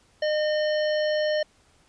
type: harmonic tone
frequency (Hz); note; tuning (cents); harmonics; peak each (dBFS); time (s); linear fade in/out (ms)
609; D#5; -37; 1 / 3 / 5 / 7 / 9; -22 / -32 / -36 / -39 / -41; 0.22-1.43; 5
effects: pink hiss -61 dBFS RMS until 1.88 s + resampled to 22050 Hz